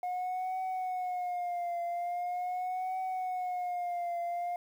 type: tone with vibrato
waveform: sine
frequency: 720 Hz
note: F#5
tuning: 47 cents flat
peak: -29 dBFS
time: 0.03-4.56 s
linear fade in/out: 2 ms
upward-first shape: triangle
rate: 0.42 Hz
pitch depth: 76 cents each way
effects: tanh soft clip ceiling -31 dBFS + 10-bit